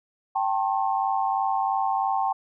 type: tone cluster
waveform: sine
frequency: 780 / 883 / 1076 Hz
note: G5 / A5 / C6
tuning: -9 / +6 / +48 cents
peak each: -24 / -27 / -29 dBFS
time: 0.35-2.33 s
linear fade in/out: 10 ms
effects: none